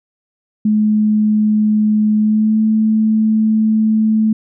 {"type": "tone with pitch glide", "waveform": "sine", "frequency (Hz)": [213.2, 218.1], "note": ["G#3", "A3"], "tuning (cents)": [46, -15], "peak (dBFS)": -10, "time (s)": [0.65, 4.33], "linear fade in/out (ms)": 5, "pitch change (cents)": 39, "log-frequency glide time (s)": [2.18, 2.6], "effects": []}